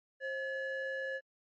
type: ring-modulated tone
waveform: triangle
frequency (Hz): 588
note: D5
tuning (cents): +2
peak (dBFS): -30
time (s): 0.2-1.21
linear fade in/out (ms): 50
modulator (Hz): 1120
effects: MP3 32 kbps

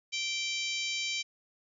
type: harmonic tone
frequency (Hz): 780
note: G5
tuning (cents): -9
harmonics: 3 / 4 / 5 / 6 / 7 / 8 / 9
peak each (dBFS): -35 / -37 / -39 / -41 / -42 / -43 / -44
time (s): 0.12-1.23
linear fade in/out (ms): 20
effects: none

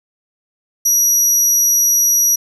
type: tone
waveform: 35% pulse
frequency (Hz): 5800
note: F#8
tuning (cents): -35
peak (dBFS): -8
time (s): 0.85-2.36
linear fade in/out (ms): 10
effects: none

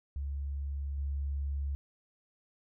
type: tone with level steps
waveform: sine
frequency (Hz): 70.1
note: C#2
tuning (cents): +20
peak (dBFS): -33 / -31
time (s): 0.16-1.75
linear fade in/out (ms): 0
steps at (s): 0.98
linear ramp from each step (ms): 2
effects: none

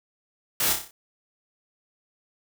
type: noise with echo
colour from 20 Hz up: white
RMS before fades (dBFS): -24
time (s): 0.6-0.73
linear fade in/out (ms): 2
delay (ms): 30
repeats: 6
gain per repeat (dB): -5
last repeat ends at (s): 0.91
effects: none

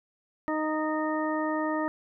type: harmonic tone with a mistuned harmonic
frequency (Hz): 310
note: D#4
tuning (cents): -6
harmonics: 1 / 2 / 3 / 4 / 6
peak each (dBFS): -29 / -32 / -34 / -35 / -37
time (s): 0.48-1.88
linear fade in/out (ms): 0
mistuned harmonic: 6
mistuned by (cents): -17
effects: none

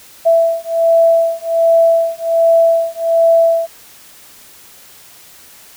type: beating tone pair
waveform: sine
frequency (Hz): 663 / 664.3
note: E5 / E5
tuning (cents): +10 / +13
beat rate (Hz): 1.3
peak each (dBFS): -12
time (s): 0.25-3.67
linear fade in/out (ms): 20
effects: white hiss -41 dBFS RMS until 5.76 s

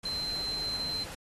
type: tone in noise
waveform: sine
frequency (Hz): 4100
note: C8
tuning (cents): -36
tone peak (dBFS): -31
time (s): 0.05-1.04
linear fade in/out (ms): 5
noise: pink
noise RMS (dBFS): -43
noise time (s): 0.03-1.15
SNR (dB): +9
effects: AAC 32 kbps

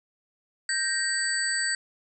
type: tone cluster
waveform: sine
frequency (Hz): 1573 / 1876 / 4597 / 8000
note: G6 / A#6 / D8 / B8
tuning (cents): +6 / +11 / -38 / +21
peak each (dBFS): -30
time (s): 0.69-1.75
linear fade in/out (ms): 2
effects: none

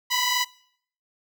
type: tone pair together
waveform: 10% pulse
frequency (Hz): 982.6 / 1005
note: B5 / B5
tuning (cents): -9 / +30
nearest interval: unison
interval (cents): 39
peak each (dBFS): -15 / -17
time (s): 0.1-0.45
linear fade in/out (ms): 20
effects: noise-tail reverb RT60 0.6 s tail -21 dB re dry

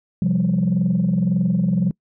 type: chord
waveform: sine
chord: C suspended fourth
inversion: none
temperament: just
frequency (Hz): 130.81 / 174.42 / 196.22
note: C3 / F3 / G3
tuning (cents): 0 / -2 / +2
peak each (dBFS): -23 / -17 / -19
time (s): 0.22-1.91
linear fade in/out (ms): 2
effects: noise-tail reverb RT60 0.1 s tail -25 dB re dry + tanh soft clip ceiling -11 dBFS

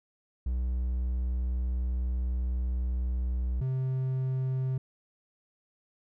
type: tone pair in turn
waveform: triangle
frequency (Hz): 62 / 130.62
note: B1 / C3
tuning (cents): +7 / -3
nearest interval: octave + minor second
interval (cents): 1290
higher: second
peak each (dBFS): -25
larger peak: neither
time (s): 0.46-3.61 / 3.61-4.78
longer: first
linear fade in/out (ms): 5
effects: none

